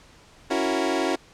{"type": "chord", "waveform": "25% pulse", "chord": "F# dominant seventh", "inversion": "second", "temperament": "equal", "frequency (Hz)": [277.2, 329.6, 370, 466.2], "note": ["C#4", "E4", "F#4", "A#4"], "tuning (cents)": [0, 0, 0, 0], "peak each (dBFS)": [-24, -23, -23, -28], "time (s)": [0.5, 1.16], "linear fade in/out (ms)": 10, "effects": ["pink hiss -52 dBFS RMS until 1.33 s", "low-pass 7000 Hz 12 dB/octave"]}